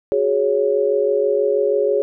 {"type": "chord", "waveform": "sine", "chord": "F# suspended second", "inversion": "none", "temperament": "just", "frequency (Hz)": [370, 416.2, 555], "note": ["F#4", "G#4", "C#5"], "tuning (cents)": [0, 4, 2], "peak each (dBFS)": [-23, -17, -19], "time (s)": [0.12, 2.02], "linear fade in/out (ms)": 0, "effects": []}